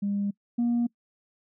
sine tone pair in turn, 201.6 / 237.9 Hz, G3 / A#3, +49 / +35 cents, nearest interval minor third, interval 286 cents, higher second, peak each -24 / -20 dBFS, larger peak second, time 0.02-0.31 / 0.58-0.87 s, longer neither, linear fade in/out 10 ms, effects noise-tail reverb RT60 0.1 s tail -24 dB re dry + tanh soft clip ceiling -20 dBFS

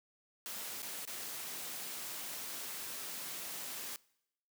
white noise with dropouts, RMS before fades -43 dBFS, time 0.46-3.96 s, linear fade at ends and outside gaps 0 ms, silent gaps 0.82-0.828 / 1.052-1.075 s, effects noise-tail reverb RT60 0.8 s tail -23 dB re dry + high-pass 150 Hz 12 dB/octave

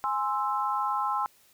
sine chord, Ab augmented, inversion none, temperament equal, 830.6 / 1046.5 / 1318.5 Hz, Ab5 / C6 / E6, 0 / 0 / 0 cents, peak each -30 / -29 / -31 dBFS, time 0.04-1.26 s, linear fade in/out 0 ms, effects white hiss -61 dBFS RMS until 1.53 s

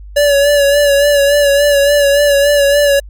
square tone with vibrato, 571 Hz, D5, 49 cents flat, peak -8 dBFS, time 0.16-3 s, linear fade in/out 10 ms, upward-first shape sine, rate 3.5 Hz, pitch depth 38 cents each way, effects added 50 Hz sine -29 dBFS peak until 3.09 s + AAC 64 kbps

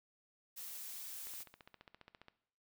blue noise, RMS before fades -47 dBFS, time 0.56-1.44 s, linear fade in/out 20 ms
click train, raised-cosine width 0.3 ms, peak -38 dBFS, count 16, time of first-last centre 1.27-2.284 s, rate 14.8 Hz
effects noise-tail reverb RT60 0.7 s tail -17 dB re dry

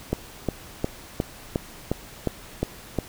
click train, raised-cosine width 2 ms, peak -9 dBFS, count 9, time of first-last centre 0.13-2.987 s, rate 2.8 Hz, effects pink hiss -44 dBFS RMS until 3.08 s

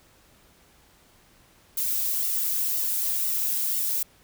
violet noise with flanger, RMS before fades -26 dBFS, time 1.77-4.03 s, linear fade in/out 5 ms, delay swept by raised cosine 1.2 to 2.9 ms, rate 2 Hz, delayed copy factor -0.65, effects pink hiss -58 dBFS RMS until 4.23 s

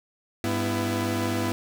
sawtooth tone cluster, 101 / 249.1 / 333.6 Hz, G#2 / B3 / E4, -48 / +15 / +21 cents, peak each -25 dBFS, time 0.44-1.52 s, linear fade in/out 0 ms, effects none

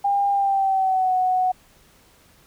sine tone with pitch glide, 802 to 739.7 Hz, G5 to F#5, +39 to -1 cents, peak -17 dBFS, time 0.04-1.52 s, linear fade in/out 10 ms, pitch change -140 cents, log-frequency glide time 0.31-1.14 s, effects pink hiss -55 dBFS RMS until 2.46 s

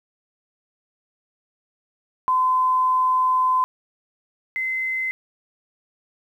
sine tone pair in turn, 1023 / 2057 Hz, C6 / C7, -39 / -30 cents, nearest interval octave, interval 1209 cents, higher second, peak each -16 / -22 dBFS, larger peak first, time 2.28-3.64 / 4.56-5.11 s, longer first, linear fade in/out 0 ms, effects 9-bit

